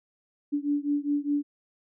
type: beating tone pair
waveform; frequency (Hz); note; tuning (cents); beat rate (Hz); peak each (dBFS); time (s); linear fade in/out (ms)
sine; 287.4 / 292.3; D4 / D4; -37 / -8; 4.9; -27 / -28; 0.52-1.43; 20
effects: none